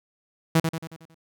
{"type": "tone with echo", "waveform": "sawtooth", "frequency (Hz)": 162.6, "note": "E3", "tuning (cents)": -23, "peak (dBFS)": -12, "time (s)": [0.55, 0.6], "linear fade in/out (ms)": 5, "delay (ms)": 91, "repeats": 6, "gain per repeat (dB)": -6, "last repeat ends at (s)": 1.146, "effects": []}